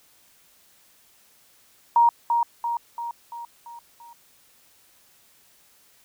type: tone with echo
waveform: sine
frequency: 940 Hz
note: A#5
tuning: 14 cents sharp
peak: -13 dBFS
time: 1.96-2.09 s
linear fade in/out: 2 ms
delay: 340 ms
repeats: 6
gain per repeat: -5 dB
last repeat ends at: 4.13 s
effects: white hiss -58 dBFS RMS until 6.04 s